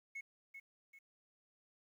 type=tone with echo; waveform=sine; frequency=2190 Hz; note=C#7; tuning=22 cents flat; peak=-40 dBFS; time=0.15-0.21 s; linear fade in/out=10 ms; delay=390 ms; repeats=2; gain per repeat=-8 dB; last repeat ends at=0.99 s; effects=tanh soft clip ceiling -42 dBFS + 12-bit